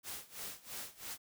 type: noise with tremolo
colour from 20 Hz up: white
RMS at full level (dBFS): -43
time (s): 0.03-1.18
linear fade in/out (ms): 50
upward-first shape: sine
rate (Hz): 3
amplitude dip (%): 90
effects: none